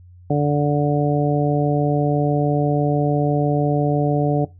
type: harmonic tone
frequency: 146.1 Hz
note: D3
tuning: 9 cents flat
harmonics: 1 / 2 / 3 / 4 / 5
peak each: -18 / -21 / -23 / -24 / -25 dBFS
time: 0.3-4.45 s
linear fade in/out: 5 ms
effects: noise-tail reverb RT60 0.2 s tail -19 dB re dry + added 89 Hz sine -42 dBFS peak until 4.59 s